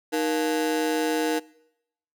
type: ring-modulated tone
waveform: 35% pulse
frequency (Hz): 392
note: G4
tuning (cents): 0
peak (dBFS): -18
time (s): 0.12-1.4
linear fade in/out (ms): 20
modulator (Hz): 81
effects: noise-tail reverb RT60 0.8 s tail -23 dB re dry